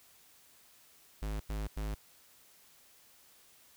square tone bursts, 52.4 Hz, G#1, 16 cents sharp, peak -35 dBFS, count 3, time 1.22-1.946 s, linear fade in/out 5 ms, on 180 ms, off 93 ms, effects white hiss -62 dBFS RMS until 3.76 s

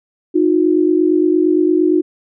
sine tone pair together, 311.1 / 359.8 Hz, D#4 / F#4, 0 / -48 cents, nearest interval minor third, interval 252 cents, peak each -13 dBFS, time 0.34-2.02 s, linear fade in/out 20 ms, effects none

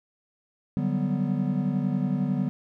triangle chord, G major seventh, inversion second, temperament equal, 146.83 / 185 / 196 / 246.9 Hz, D3 / F#3 / G3 / B3, 0 / 0 / 0 / 0 cents, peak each -27 dBFS, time 0.77-2.49 s, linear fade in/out 0 ms, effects none

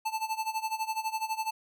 square tone with tremolo, 880 Hz, A5, in tune, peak -28 dBFS, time 0.05-1.51 s, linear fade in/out 10 ms, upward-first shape sine, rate 12 Hz, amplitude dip 85%, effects none

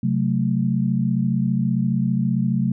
sine chord, F# diminished, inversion second, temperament equal with one note detuned, 133.25 / 185 / 220 Hz, C3 / F#3 / A3, +32 / 0 / 0 cents, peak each -22 dBFS, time 0.03-2.72 s, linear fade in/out 5 ms, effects none

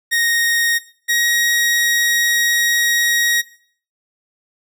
sawtooth tone pair in turn, 1864.7 / 1889.6 Hz, A#6 / A#6, 0 / +23 cents, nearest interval unison, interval 23 cents, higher second, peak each -11 dBFS, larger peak neither, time 0.11-0.79 / 1.08-3.42 s, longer second, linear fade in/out 20 ms, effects noise-tail reverb RT60 0.5 s tail -17 dB re dry

